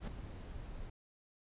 brown noise with ADSR envelope, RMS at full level -35 dBFS, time 0-0.9 s, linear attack 76 ms, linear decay 3 ms, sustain -11 dB, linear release 6 ms, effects resampled to 8000 Hz

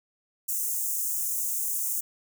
white high-pass noise, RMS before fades -29 dBFS, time 0.48-2.01 s, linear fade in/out 10 ms, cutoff 6400 Hz, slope 48 dB/octave, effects none

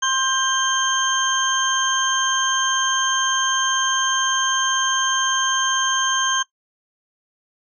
sine tone cluster, 1055 / 1575 / 3141 / 6360 Hz, C6 / G6 / G7 / G8, +14 / +8 / +3 / +24 cents, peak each -23 dBFS, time 0.02-6.43 s, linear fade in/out 10 ms, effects noise-tail reverb RT60 0.1 s tail -19 dB re dry

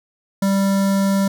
square tone with notch filter, 196 Hz, G3, in tune, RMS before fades -17 dBFS, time 0.42-1.28 s, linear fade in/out 5 ms, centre 2600 Hz, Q 1.3, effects none

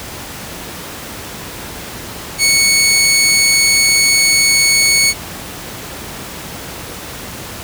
15% pulse tone, 2217 Hz, C#7, in tune, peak -3 dBFS, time 2.38-5.14 s, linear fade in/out 50 ms, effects pink hiss -28 dBFS RMS until 7.63 s + high-pass 60 Hz 12 dB/octave

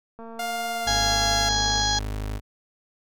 click train, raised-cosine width 1 ms, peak -28 dBFS, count 372, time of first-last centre 0.19-1.817 s, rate 228 Hz
sawtooth tone with pitch glide, 703 to 688.1 Hz, F5 to F5, +11 to -26 cents, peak -23 dBFS, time 0.39-1.49 s, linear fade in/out 5 ms, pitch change -37 cents, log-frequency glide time 0.7-1.19 s
30% pulse tone, 51.91 Hz, G#1, in tune, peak -25 dBFS, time 0.85-2.41 s, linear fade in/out 50 ms
harmonic tone, 830 Hz, G#5, 1 cent flat, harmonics 1 / 2 / 4 / 5 / 6 / 7 / 8, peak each -27 / -30 / -29 / -27 / -31 / -32 / -32 dBFS, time 0.87-1.99 s, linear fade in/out 5 ms
effects none

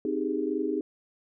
sine chord, Ab major seventh, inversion first, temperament equal, 261.6 / 311.1 / 392 / 415.3 Hz, C4 / Eb4 / G4 / Ab4, 0 / 0 / 0 / 0 cents, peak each -33 / -30 / -32 / -32 dBFS, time 0.05-0.81 s, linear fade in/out 2 ms, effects none

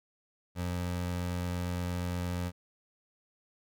25% pulse tone, 88.6 Hz, F2, 25 cents sharp, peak -28 dBFS, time 0.55-2.52 s, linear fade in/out 50 ms, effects none

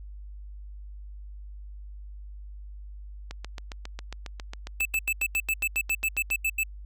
click train, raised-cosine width 0.2 ms, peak -20 dBFS, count 23, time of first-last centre 3.31-6.303 s, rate 7.35 Hz
square tone bursts, 2626 Hz, E7, 7 cents flat, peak -24 dBFS, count 14, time 4.8-6.635 s, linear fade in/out 5 ms, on 54 ms, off 83 ms
effects added 50 Hz sine -39 dBFS peak until 6.85 s

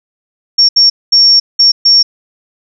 sine tone bursts at uneven times, 5500 Hz, F8, 27 cents flat, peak -3 dBFS, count 5, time 0.58-0.69 / 0.76-0.9 / 1.12-1.4 / 1.59-1.72 / 1.85-2.03 s, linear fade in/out 10 ms, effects none

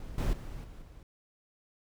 brown noise with level steps, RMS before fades -43 / -29 / -41 / -47 / -50 dBFS, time 0-1.03 s, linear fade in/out 2 ms, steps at 0.18 / 0.33 / 0.64 / 0.82 s, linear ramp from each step 2 ms, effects none

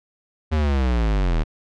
square linear sweep, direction down, 79.6 to 37.07 Hz, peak -18 dBFS, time 0.51-1.44 s, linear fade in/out 20 ms, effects low-pass 4000 Hz 12 dB/octave

